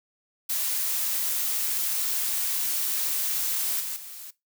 blue noise with level steps, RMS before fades -27 / -32 / -41 dBFS, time 0.49-4.31 s, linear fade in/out 10 ms, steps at 3.8 / 3.96 s, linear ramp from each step 5 ms, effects noise-tail reverb RT60 0.2 s tail -20 dB re dry

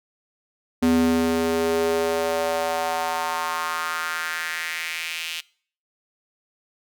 square tone with high-pass filter sweep, 82.4 Hz, E2, in tune, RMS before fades -24 dBFS, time 0.82-5.41 s, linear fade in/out 10 ms, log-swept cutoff 230 to 2900 Hz, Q 3, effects noise-tail reverb RT60 0.5 s tail -23 dB re dry

